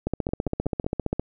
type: two click trains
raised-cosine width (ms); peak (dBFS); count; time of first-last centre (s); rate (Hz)
2; -22 / -11; 4 / 18; 0.29-0.844 / 0.07-1.196; 5.42 / 15.1
effects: none